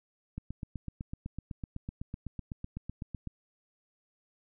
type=click train; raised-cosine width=5 ms; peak=-25 dBFS; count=24; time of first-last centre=0.38-3.273 s; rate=7.95 Hz; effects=none

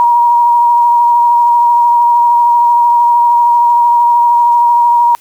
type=tone with vibrato; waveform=sine; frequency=951 Hz; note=A#5; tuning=34 cents sharp; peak=-5 dBFS; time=0-5.15 s; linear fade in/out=0 ms; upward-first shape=sine; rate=13 Hz; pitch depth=15 cents each way; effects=white hiss -45 dBFS RMS until 5.2 s + Opus 48 kbps

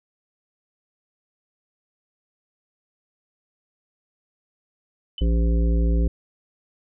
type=tone with exponential decay; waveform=sine; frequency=3019 Hz; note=F#7; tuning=34 cents sharp; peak=-27 dBFS; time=5.18-5.26 s; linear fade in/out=2 ms; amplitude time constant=16 ms
type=harmonic tone; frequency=56.9 Hz; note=A#1; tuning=41 cents flat; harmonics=1 / 3 / 5 / 7 / 9; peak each=-17 / -27 / -31 / -34 / -36 dBFS; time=5.21-6.08 s; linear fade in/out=5 ms
effects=none

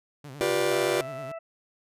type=tone with vibrato; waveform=sawtooth; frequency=137.7 Hz; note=C#3; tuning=11 cents flat; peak=-36 dBFS; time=0.24-1.32 s; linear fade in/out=5 ms; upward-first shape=sine; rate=9.6 Hz; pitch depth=140 cents each way
type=chord; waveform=40% pulse; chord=G dominant seventh; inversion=third; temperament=just; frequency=352.8 / 392 / 490 / 588 Hz; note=F4 / G4 / B4 / D5; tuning=+18 / 0 / -14 / +2 cents; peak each=-28 dBFS; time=0.41-1.01 s; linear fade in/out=0 ms
type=harmonic tone; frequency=659.3 Hz; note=E5; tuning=in tune; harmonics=1 / 2 / 3 / 4; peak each=-35 / -44 / -51 / -52 dBFS; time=0.71-1.39 s; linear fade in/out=10 ms
effects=resampled to 32000 Hz

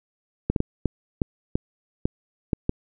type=clicks; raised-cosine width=3 ms; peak=-8 dBFS; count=9; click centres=0.5 / 0.562 / 0.604 / 0.857 / 1.218 / 1.555 / 2.055 / 2.532 / 2.694 s; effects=none

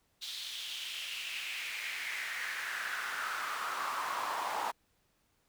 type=noise with high-pass filter sweep; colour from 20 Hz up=brown; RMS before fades=-38 dBFS; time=0.21-4.72 s; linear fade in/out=20 ms; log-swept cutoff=3800 to 860 Hz; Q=3.7; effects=pink hiss -74 dBFS RMS until 5.48 s

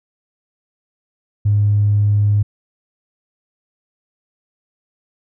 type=tone with tanh clipping; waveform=triangle; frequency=103.3 Hz; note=G#2; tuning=9 cents flat; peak=-11 dBFS; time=1.45-2.43 s; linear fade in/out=10 ms; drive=4 dB; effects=none

